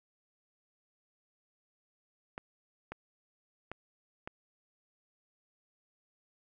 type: clicks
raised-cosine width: 0.5 ms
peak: -25 dBFS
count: 4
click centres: 2.379 / 2.92 / 3.716 / 4.275 s
effects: none